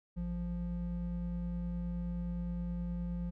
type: tone pair together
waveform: triangle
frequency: 55 / 174.61 Hz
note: A1 / F3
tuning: 0 / 0 cents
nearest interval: octave + minor sixth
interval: 2000 cents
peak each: -37 / -34 dBFS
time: 0.16-3.31 s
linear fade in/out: 20 ms
effects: none